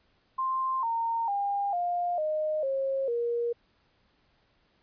sine tone with pitch steps, 1049 / 918.5 / 804.2 / 704.2 / 616.6 / 539.9 / 472.7 Hz, C6 / A#5 / G5 / F5 / D#5 / C#5 / A#4, +4 / -26 / +44 / +14 / -16 / -46 / +24 cents, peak -26 dBFS, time 0.38-3.53 s, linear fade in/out 10 ms, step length 450 ms, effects pink hiss -68 dBFS RMS until 4.82 s + resampled to 11025 Hz

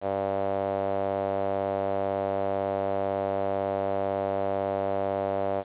sawtooth tone with band-pass filter, 98 Hz, G2, in tune, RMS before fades -28 dBFS, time 0.01-5.64 s, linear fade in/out 50 ms, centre 620 Hz, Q 4.1, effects resampled to 8000 Hz + 9-bit

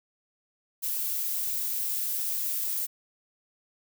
violet noise, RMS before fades -30 dBFS, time 0.82-2.87 s, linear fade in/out 20 ms, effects none

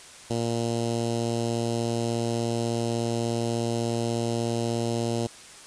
10% pulse tone with notch filter, 116.54 Hz, A#2, in tune, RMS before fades -27 dBFS, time 0.3-5.27 s, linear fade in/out 5 ms, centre 1700 Hz, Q 0.56, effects white hiss -46 dBFS RMS until 5.66 s + resampled to 22050 Hz

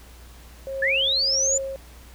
sine tone with tremolo, 540 Hz, C#5, 45 cents flat, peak -25 dBFS, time 0.67-1.76 s, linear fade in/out 0 ms, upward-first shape triangle, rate 1.4 Hz, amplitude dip 80%
sine linear sweep, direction up, 1660 to 7140 Hz, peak -19 dBFS, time 0.82-1.58 s, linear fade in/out 5 ms
effects added 60 Hz sine -44 dBFS peak until 2.14 s + pink hiss -50 dBFS RMS until 2.14 s

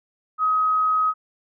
sine tone, 1265 Hz, D#6, 28 cents sharp, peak -17 dBFS, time 0.38-1.14 s, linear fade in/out 50 ms, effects none

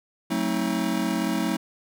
square chord, F# diminished seventh, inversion none, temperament just, 185 / 222 / 266.4 / 319.7 Hz, F#3 / A3 / C4 / Eb4, 0 / +16 / +31 / +47 cents, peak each -30 / -29 / -31 / -29 dBFS, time 0.3-1.57 s, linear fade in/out 10 ms, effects none

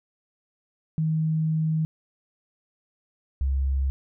sine tone pair in turn, 158.1 / 67.56 Hz, D#3 / C#2, +28 / -44 cents, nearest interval octave + minor third, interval 1472 cents, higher first, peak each -21 dBFS, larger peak neither, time 0.98-1.85 / 3.41-3.9 s, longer first, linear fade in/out 0 ms, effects none

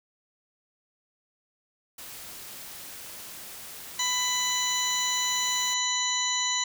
white noise, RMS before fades -42 dBFS, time 1.98-5.74 s, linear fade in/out 5 ms
harmonic tone, 997 Hz, B5, 16 cents sharp, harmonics 1 / 2 / 3 / 4 / 6 / 7, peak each -33 / -33 / -34 / -30 / -32 / -31 dBFS, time 3.99-6.64 s, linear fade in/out 5 ms
effects none

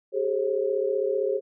sine tone cluster, 390.6 / 426.1 / 536 Hz, G4 / G#4 / C5, -6 / +44 / +42 cents, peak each -27 dBFS, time 0.12-1.41 s, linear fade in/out 50 ms, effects none

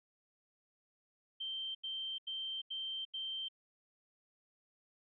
sine tone bursts, 3132 Hz, G7, 2 cents flat, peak -38 dBFS, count 5, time 1.4-3.486 s, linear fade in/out 10 ms, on 350 ms, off 84 ms, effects none

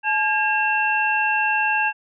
sine tone cluster, 859 / 1624 / 2700 Hz, A5 / G#6 / E7, -42 / -39 / +41 cents, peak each -22 dBFS, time 0.03-1.93 s, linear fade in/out 50 ms, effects none

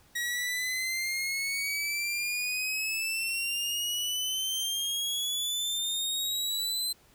sawtooth exponential sweep, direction up, 1901 to 4090 Hz, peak -26 dBFS, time 0.15-6.93 s, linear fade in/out 10 ms, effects pink hiss -61 dBFS RMS until 7.14 s

